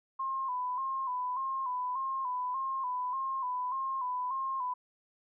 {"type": "tone with vibrato", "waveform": "sine", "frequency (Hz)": 1032, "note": "C6", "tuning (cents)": -24, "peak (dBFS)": -31, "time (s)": [0.19, 4.74], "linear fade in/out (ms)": 10, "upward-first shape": "square", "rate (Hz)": 1.7, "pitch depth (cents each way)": 58, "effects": []}